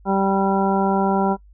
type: harmonic tone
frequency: 194.9 Hz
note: G3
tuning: 10 cents flat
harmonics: 1 / 2 / 3 / 4 / 5 / 7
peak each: -20 / -23 / -27 / -22 / -25 / -30 dBFS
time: 0.05-1.37 s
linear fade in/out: 50 ms
effects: noise-tail reverb RT60 0.1 s tail -23 dB re dry + added 50 Hz sine -45 dBFS peak until 1.53 s